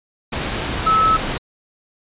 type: tone in noise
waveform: sine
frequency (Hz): 1300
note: E6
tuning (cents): -24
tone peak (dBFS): -12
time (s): 0.86-1.17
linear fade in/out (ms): 10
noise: pink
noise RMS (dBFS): -23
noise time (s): 0.32-1.38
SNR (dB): +8
effects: resampled to 8000 Hz